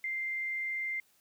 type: tone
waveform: sine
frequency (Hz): 2093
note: C7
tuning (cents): 0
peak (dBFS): -32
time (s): 0.04-1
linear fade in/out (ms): 2
effects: white hiss -68 dBFS RMS until 1.2 s